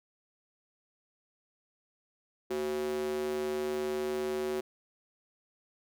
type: tone with high-pass filter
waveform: square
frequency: 75.2 Hz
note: D2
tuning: 42 cents sharp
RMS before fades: -33 dBFS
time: 2.5-4.61 s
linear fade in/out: 10 ms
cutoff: 350 Hz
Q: 4.4
effects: none